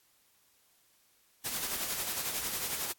white noise with tremolo, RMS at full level -33 dBFS, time 1.44-2.93 s, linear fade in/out 20 ms, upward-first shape sine, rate 11 Hz, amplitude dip 45%, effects white hiss -68 dBFS RMS until 2.98 s + AAC 64 kbps

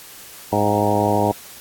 harmonic tone with a mistuned harmonic, 103.83 Hz, G#2, in tune, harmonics 1 / 2 / 3 / 4 / 5 / 6 / 7 / 8 / 9, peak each -24 / -24 / -24 / -24 / -24 / -24 / -24 / -24 / -24 dBFS, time 0.52-1.32 s, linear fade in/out 10 ms, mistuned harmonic 8, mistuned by -49 cents, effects white hiss -40 dBFS RMS until 1.6 s + AAC 64 kbps

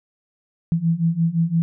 sine beating tone pair, 163 / 168.8 Hz, E3 / E3, -19 / +41 cents, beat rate 5.8 Hz, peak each -21 / -19 dBFS, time 0.72-1.62 s, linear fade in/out 0 ms, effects none

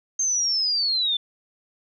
sine linear sweep, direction down, 6390 to 3500 Hz, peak -20 dBFS, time 0.19-1.17 s, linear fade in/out 5 ms, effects none

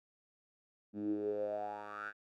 10% pulse tone with band-pass filter sweep, 103.83 Hz, G#2, in tune, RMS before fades -39 dBFS, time 0.93-2.13 s, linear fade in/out 50 ms, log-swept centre 240 to 1600 Hz, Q 8.8, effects none

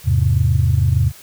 sine chord, E augmented, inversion none, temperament equal, 82.41 / 103.83 / 130.81 Hz, E2 / G#2 / B#2, 0 / 0 / 0 cents, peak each -16 dBFS, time 0.04-1.12 s, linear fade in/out 50 ms, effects tanh soft clip ceiling -3 dBFS + white hiss -42 dBFS RMS until 1.22 s

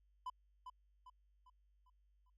triangle tone with echo, 1005 Hz, B5, 30 cents sharp, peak -39 dBFS, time 0.26-0.3 s, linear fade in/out 5 ms, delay 400 ms, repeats 5, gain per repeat -7 dB, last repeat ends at 2.3 s, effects added 50 Hz sine -70 dBFS peak until 2.37 s

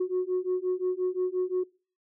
sine beating tone pair, 363.5 / 369.2 Hz, F#4 / F#4, -31 / -4 cents, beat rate 5.7 Hz, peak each -28 / -27 dBFS, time 0-1.64 s, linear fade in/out 10 ms, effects noise-tail reverb RT60 0.4 s tail -25 dB re dry + tanh soft clip ceiling -21 dBFS

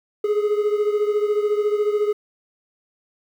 triangle beating tone pair, 415.3 / 429.3 Hz, G#4 / A4, 0 / -43 cents, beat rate 14 Hz, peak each -17 / -22 dBFS, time 0.24-2.13 s, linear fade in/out 5 ms, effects 9-bit

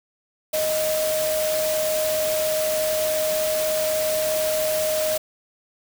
sine tone in noise, 622.3 Hz, D#5, in tune, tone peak -21 dBFS, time 0.53-5.18 s, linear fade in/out 10 ms, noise white, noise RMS -28 dBFS, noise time 0.53-5.18 s, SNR +4 dB, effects none

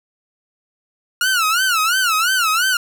sawtooth tone with vibrato, 1396.9 Hz, F6, in tune, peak -11 dBFS, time 1.21-2.77 s, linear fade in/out 2 ms, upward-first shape sine, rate 2.9 Hz, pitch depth 180 cents each way, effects none

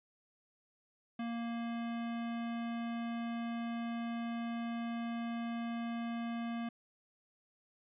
square tone, 233.1 Hz, A#3, in tune, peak -37 dBFS, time 1.19-6.69 s, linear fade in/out 5 ms, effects resampled to 8000 Hz

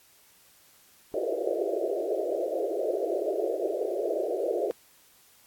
pink band-pass noise, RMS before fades -29 dBFS, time 1.14-4.71 s, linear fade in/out 0 ms, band 340 to 670 Hz, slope 96 dB/octave, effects white hiss -59 dBFS RMS until 5.46 s + AAC 64 kbps

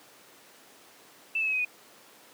sine tone with pitch steps, 2650 / 2606 / 2563 / 2520 / 2478 Hz, E7 / E7 / E7 / D#7 / D#7, +9 / -20 / -49 / +21 / -8 cents, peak -25 dBFS, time 1.35-1.65 s, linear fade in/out 5 ms, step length 60 ms, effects pink hiss -54 dBFS RMS until 2.33 s + high-pass 300 Hz 12 dB/octave

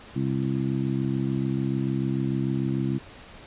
harmonic tone, 66.8 Hz, C2, 36 cents sharp, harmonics 2 / 3 / 4 / 5, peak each -27 / -29 / -30 / -31 dBFS, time 0.15-2.99 s, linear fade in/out 20 ms, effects pink hiss -46 dBFS RMS until 3.46 s + resampled to 8000 Hz

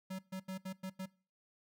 square tone bursts at uneven times, 188.5 Hz, F#3, 32 cents sharp, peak -40 dBFS, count 6, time 0.1-0.19 / 0.32-0.4 / 0.48-0.58 / 0.65-0.73 / 0.83-0.9 / 0.99-1.06 s, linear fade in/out 10 ms, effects noise-tail reverb RT60 0.4 s tail -22 dB re dry

